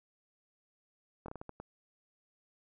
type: slowing click train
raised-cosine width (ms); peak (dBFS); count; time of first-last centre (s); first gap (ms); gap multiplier
1; -29; 7; 1.26-1.6; 23; 1.36
effects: none